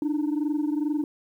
sine tone pair together, 293.2 / 315.6 Hz, D4 / D#4, -3 / +25 cents, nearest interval minor second, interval 128 cents, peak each -23 / -26 dBFS, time 0.02-1.04 s, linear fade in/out 2 ms, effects tanh soft clip ceiling -20 dBFS + 10-bit

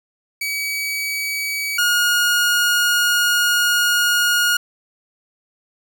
sawtooth tone pair in turn, 2276 / 1433.8 Hz, C#7 / F6, +45 / +45 cents, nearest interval minor sixth, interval 800 cents, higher first, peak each -18 / -11 dBFS, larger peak second, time 0.41-1.78 / 1.78-4.57 s, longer second, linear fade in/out 5 ms, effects none

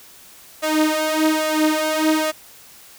sawtooth tone with flanger, 311.1 Hz, D#4, in tune, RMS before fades -19 dBFS, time 0.62-2.32 s, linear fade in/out 20 ms, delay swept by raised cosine 1.7 to 5.1 ms, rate 1.2 Hz, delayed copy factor +0.8, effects white hiss -45 dBFS RMS until 2.98 s

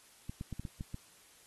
clicks, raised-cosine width 5 ms, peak -27 dBFS, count 7, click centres 0.295 / 0.411 / 0.527 / 0.596 / 0.652 / 0.809 / 0.944 s, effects white hiss -61 dBFS RMS until 1.46 s + AAC 32 kbps

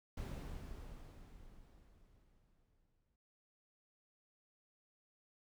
brown noise with exponential decay, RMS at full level -41 dBFS, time 0.17-3.16 s, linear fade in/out 5 ms, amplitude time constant 650 ms, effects none

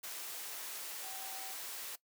sine tone in noise, 766 Hz, G5, 40 cents flat, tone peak -50 dBFS, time 1.03-1.53 s, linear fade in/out 10 ms, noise white, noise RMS -44 dBFS, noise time 0.03-1.96 s, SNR -9 dB, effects noise-tail reverb RT60 0.1 s tail -19 dB re dry + high-pass 400 Hz 12 dB/octave

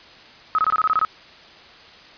sine tone bursts, 1275 Hz, D#6, 42 cents sharp, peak -15 dBFS, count 9, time 0.55-1.049 s, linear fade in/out 0 ms, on 35 ms, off 23 ms, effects white hiss -45 dBFS RMS until 2.17 s + resampled to 11025 Hz

